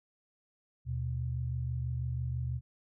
sine tone pair together, 77.36 / 123.47 Hz, D#2 / B2, -9 / 0 cents, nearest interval minor sixth, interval 809 cents, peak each -36 / -33 dBFS, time 0.85-2.61 s, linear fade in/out 50 ms, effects none

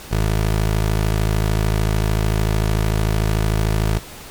20% pulse tone, 53.4 Hz, G#1, 49 cents sharp, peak -11 dBFS, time 0.11-3.99 s, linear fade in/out 10 ms, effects pink hiss -37 dBFS RMS until 4.3 s + MP3 96 kbps

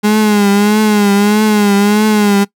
35% pulse tone with vibrato, 207.7 Hz, G#3, in tune, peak -6 dBFS, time 0.03-2.45 s, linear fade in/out 20 ms, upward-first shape triangle, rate 1.6 Hz, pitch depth 75 cents each way, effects noise-tail reverb RT60 0.1 s tail -21 dB re dry

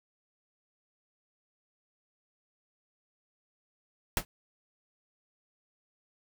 pink noise with exponential decay, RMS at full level -23 dBFS, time 4.17-4.25 s, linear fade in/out 1 ms, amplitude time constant 17 ms, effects none

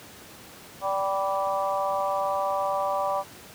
harmonic tone with a mistuned harmonic, 194.3 Hz, G3, 15 cents flat, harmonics 3 / 4 / 5 / 6, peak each -28 / -29 / -30 / -31 dBFS, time 0.81-3.24 s, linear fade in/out 50 ms, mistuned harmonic 5, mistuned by +22 cents, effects pink hiss -46 dBFS RMS until 3.54 s + high-pass 100 Hz 12 dB/octave

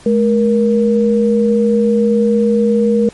sine tone pair together, 212.9 / 472.3 Hz, G#3 / A#4, +43 / +23 cents, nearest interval octave + major second, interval 1380 cents, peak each -12 dBFS, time 0.06-3.09 s, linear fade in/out 2 ms, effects pink hiss -41 dBFS RMS until 3.13 s + MP3 48 kbps

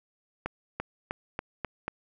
accelerating click train, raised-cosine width 0.5 ms, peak -16 dBFS, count 6, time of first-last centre 0.46-1.88 s, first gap 340 ms, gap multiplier 0.91, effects none

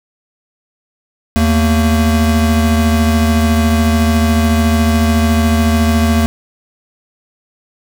square tone pair together, 80.2 / 226.7 Hz, E2 / A#3, -47 / -48 cents, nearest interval octave + tritone, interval 1799 cents, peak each -13 dBFS, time 1.36-6.26 s, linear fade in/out 0 ms, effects none

